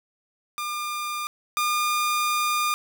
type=tone pair in turn; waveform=sawtooth; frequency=1203 / 1210 Hz; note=D6 / D#6; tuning=+41 / -49 cents; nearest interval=unison; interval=10 cents; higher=second; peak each=-24 / -18 dBFS; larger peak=second; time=0.58-1.27 / 1.57-2.74 s; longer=second; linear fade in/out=0 ms; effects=none